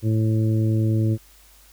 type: harmonic tone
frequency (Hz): 110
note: A2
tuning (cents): 0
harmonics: 1 / 2 / 3 / 4 / 5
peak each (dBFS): -18 / -27 / -26 / -38 / -37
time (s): 0.02-1.18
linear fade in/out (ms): 50
effects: added 50 Hz sine -53 dBFS peak until 1.72 s + white hiss -53 dBFS RMS until 1.72 s